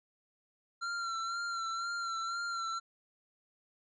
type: tone with vibrato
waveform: square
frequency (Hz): 1367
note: F6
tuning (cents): -37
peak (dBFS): -35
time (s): 0.81-2.8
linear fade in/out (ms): 20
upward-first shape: sine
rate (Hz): 2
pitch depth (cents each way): 36
effects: resampled to 16000 Hz